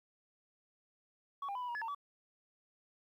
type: tone with pitch steps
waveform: sine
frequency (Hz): 1121 / 800 / 999 / 985 / 952 / 1708 / 908 / 1145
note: C#6 / G5 / B5 / B5 / A#5 / G#6 / A#5 / D6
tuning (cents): +19 / +35 / +20 / -5 / +36 / +48 / -46 / -44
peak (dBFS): -35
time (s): 1.42-1.948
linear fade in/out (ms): 5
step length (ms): 66
effects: tanh soft clip ceiling -36 dBFS + 12-bit